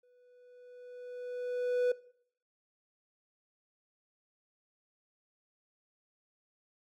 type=tone with exponential growth; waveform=triangle; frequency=493.9 Hz; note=B4; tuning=in tune; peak=-22 dBFS; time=0.03-1.92 s; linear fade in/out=5 ms; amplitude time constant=410 ms; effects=noise-tail reverb RT60 0.6 s tail -20 dB re dry